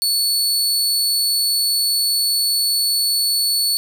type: tone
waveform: sawtooth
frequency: 4435 Hz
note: C#8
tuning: in tune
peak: -13 dBFS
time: 0.02-3.77 s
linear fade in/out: 0 ms
effects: none